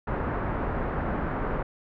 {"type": "low-pass noise", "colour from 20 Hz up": "pink", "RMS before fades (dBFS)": -29, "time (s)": [0.07, 1.63], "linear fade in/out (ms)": 5, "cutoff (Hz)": 1600, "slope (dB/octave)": 24, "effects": []}